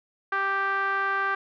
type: tone with low-pass filter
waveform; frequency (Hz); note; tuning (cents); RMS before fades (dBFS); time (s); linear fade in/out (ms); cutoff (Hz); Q
5% pulse; 392; G4; 0; -26; 0.32-1.35; 5; 1400; 6.9
effects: none